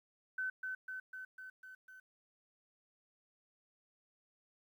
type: tone with echo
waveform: sine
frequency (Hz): 1520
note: F#6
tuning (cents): +46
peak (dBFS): -35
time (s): 0.38-0.5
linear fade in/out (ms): 5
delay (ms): 250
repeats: 6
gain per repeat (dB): -3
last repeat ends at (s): 2
effects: 12-bit